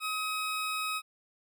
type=tone; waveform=20% pulse; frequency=1268 Hz; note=D#6; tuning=32 cents sharp; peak=-26 dBFS; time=0-1.02 s; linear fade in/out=50 ms; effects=none